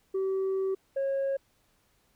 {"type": "tone pair in turn", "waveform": "sine", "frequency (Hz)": [383.6, 545.8], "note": ["G4", "C#5"], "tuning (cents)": [-37, -27], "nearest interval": "tritone", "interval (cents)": 610, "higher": "second", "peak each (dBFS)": -24, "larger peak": "neither", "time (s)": [[0.14, 0.75], [0.96, 1.37]], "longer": "first", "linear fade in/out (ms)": 10, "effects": ["tanh soft clip ceiling -25 dBFS", "pink hiss -69 dBFS RMS until 2.15 s"]}